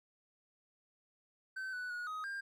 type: tone with pitch steps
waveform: triangle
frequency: 1536 / 1485 / 1452 / 1257 / 1599 Hz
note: G6 / F#6 / F#6 / D#6 / G6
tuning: -36 / +6 / -33 / +17 / +34 cents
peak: -37 dBFS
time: 1.56-2.41 s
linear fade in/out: 10 ms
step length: 170 ms
effects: none